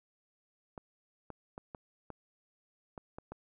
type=clicks; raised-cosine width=1 ms; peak=-29 dBFS; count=8; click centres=0.778 / 1.303 / 1.579 / 1.748 / 2.103 / 2.978 / 3.185 / 3.32 s; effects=none